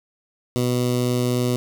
15% pulse tone with notch filter, 123.47 Hz, B2, in tune, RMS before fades -21 dBFS, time 0.56-1.56 s, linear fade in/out 0 ms, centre 1600 Hz, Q 0.74, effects none

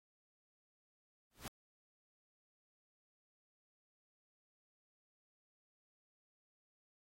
pink noise with exponential growth, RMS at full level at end -42 dBFS, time 1.31-1.48 s, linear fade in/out 2 ms, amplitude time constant 36 ms, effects AAC 48 kbps

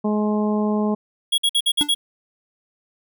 harmonic tone, 211.1 Hz, G#3, 29 cents sharp, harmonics 1 / 2 / 3 / 4 / 5, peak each -19 / -25 / -29 / -31 / -33 dBFS, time 0.04-0.95 s, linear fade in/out 10 ms
square tone bursts, 3322 Hz, G#7, in tune, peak -16 dBFS, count 6, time 1.32-1.946 s, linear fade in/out 10 ms, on 61 ms, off 52 ms
square tone with exponential decay, 293.7 Hz, D4, in tune, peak -19 dBFS, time 1.81-1.95 s, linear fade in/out 0 ms, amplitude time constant 29 ms
effects none

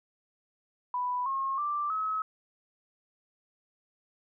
sine tone with pitch steps, 990 / 1079.6 / 1177.3 / 1283.9 Hz, B5 / C#6 / D6 / E6, +4 / -46 / +4 / -46 cents, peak -28 dBFS, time 0.94-2.22 s, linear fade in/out 2 ms, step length 320 ms, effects none

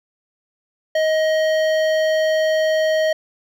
triangle tone with hard clipping, 629 Hz, D#5, 19 cents sharp, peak -17 dBFS, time 0.95-3.13 s, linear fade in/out 5 ms, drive 17 dB, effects none

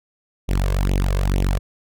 sawtooth tone with flanger, 47.13 Hz, F#1, 33 cents sharp, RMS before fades -19 dBFS, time 0.48-1.59 s, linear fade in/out 20 ms, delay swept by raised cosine 0.31 to 1.91 ms, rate 2.2 Hz, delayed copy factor +0.9, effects none

